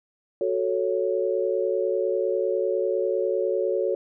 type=chord; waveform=sine; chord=F# minor; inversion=none; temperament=equal; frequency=370 / 440 / 554.4 Hz; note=F#4 / A4 / C#5; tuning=0 / 0 / 0 cents; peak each=-26 dBFS; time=0.41-3.95 s; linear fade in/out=2 ms; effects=none